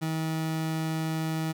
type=tone; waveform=30% pulse; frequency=159.6 Hz; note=D#3; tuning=44 cents sharp; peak=-25 dBFS; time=0.01-1.53 s; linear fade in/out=20 ms; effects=none